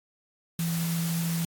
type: tone in noise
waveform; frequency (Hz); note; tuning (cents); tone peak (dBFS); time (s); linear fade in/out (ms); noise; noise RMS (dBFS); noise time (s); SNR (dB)
sine; 166.7; E3; +20; -26; 0.59-1.45; 2; white; -36; 0.59-1.45; +7
effects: AAC 64 kbps